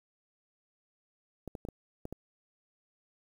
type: clicks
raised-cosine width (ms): 2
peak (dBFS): -26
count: 6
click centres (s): 1.477 / 1.552 / 1.651 / 1.687 / 2.054 / 2.126
effects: 9-bit